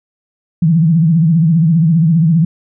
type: tone with vibrato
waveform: sine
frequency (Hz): 163.5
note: E3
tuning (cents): -14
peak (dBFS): -7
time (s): 0.62-2.45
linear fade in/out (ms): 5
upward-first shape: triangle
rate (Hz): 15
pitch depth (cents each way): 150
effects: none